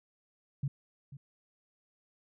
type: tone with echo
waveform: sine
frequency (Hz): 138.59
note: C#3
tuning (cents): 0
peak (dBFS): -29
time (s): 0.63-0.68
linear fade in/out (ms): 5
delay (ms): 490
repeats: 1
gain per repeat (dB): -15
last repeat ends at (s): 1.17
effects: none